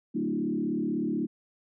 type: tone with frequency modulation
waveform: sine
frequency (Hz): 266.4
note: C4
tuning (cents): +31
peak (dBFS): -26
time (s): 0.14-1.27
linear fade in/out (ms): 20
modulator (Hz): 36.2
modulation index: 2.1
effects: none